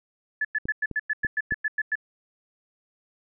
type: tone bursts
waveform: sine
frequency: 1723 Hz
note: A6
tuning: 37 cents flat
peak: -22 dBFS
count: 12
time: 0.41-1.955 s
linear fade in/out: 5 ms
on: 38 ms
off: 99 ms
type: clicks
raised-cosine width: 3 ms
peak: -21 dBFS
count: 4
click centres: 0.655 / 0.913 / 1.248 / 1.522 s
effects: none